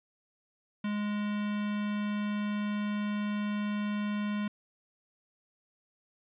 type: tone with notch filter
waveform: square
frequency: 207.7 Hz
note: G#3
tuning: in tune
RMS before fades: -32 dBFS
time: 0.84-4.48 s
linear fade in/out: 5 ms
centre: 530 Hz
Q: 1.1
effects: resampled to 8000 Hz + 11-bit